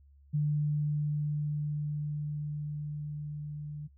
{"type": "tone with level ramp", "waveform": "sine", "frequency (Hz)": 148.7, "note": "D3", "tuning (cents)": 22, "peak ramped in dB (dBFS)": [-25, -37], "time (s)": [0.33, 3.88], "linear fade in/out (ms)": 20, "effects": ["noise-tail reverb RT60 0.1 s tail -19 dB re dry", "added 70 Hz sine -56 dBFS peak until 3.97 s"]}